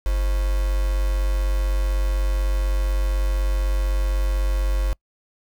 sine tone with quantisation, 47.96 Hz, G1, 37 cents flat, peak -18 dBFS, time 0.06-4.93 s, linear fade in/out 0 ms, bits 5, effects noise-tail reverb RT60 0.1 s tail -26 dB re dry

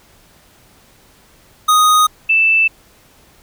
square / sine tone pair in turn, 1244.5 / 2646 Hz, D#6 / E7, 0 / +6 cents, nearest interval octave + minor second, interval 1306 cents, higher second, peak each -9 dBFS, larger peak neither, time 1.68-2.07 / 2.29-2.68 s, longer neither, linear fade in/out 10 ms, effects pink hiss -49 dBFS RMS until 3.42 s

